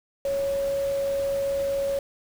sine tone in noise, 554.4 Hz, C#5, in tune, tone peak -23 dBFS, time 0.25-1.99 s, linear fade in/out 2 ms, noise pink, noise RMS -41 dBFS, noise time 0.25-1.99 s, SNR +15 dB, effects none

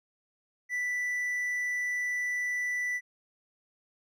triangle tone, 1975.5 Hz, B6, in tune, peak -27 dBFS, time 0.69-3.01 s, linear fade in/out 50 ms, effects none

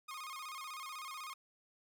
sawtooth tone with vibrato, 1152 Hz, D6, 34 cents flat, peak -40 dBFS, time 0.08-1.34 s, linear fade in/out 10 ms, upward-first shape square, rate 16 Hz, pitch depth 120 cents each way, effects none

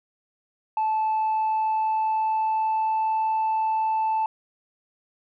sine tone with pitch glide, 872 to 879.1 Hz, A5 to A5, -16 to -2 cents, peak -19 dBFS, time 0.77-4.26 s, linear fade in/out 2 ms, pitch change +14 cents, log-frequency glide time 0.98-3.2 s, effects tanh soft clip ceiling -19 dBFS

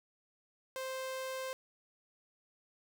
sawtooth tone, 523.3 Hz, C5, in tune, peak -34 dBFS, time 0.76-1.53 s, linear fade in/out 0 ms, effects none

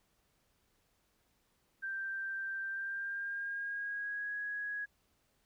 sine tone with pitch glide, 1572 to 1664.5 Hz, G6 to G#6, +4 to +3 cents, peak -36 dBFS, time 1.82-4.86 s, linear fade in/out 20 ms, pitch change +99 cents, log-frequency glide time 2.64-4.35 s, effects pink hiss -75 dBFS RMS until 5.45 s

